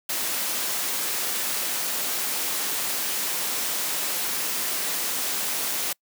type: noise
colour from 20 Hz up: white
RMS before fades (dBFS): -27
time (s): 0.09-5.93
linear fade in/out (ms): 5
effects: noise-tail reverb RT60 0.1 s tail -26 dB re dry + high-pass 200 Hz 12 dB/octave